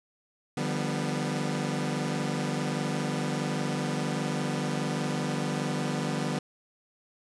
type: chord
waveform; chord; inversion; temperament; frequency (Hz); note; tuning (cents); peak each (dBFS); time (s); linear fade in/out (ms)
sawtooth; G dominant seventh; second; equal with one note detuned; 149.66 / 174.61 / 196 / 246.9; D3 / F3 / G3 / B3; +33 / 0 / 0 / 0; -28 / -32 / -31 / -29; 0.57-6.39; 5
effects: resampled to 22050 Hz + 8-bit